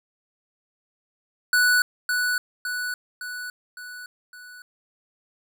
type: tone with echo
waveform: square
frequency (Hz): 1480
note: F#6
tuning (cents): 0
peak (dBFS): -17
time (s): 1.53-1.82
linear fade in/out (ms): 2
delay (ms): 560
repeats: 5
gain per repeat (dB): -5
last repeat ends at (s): 4.62
effects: none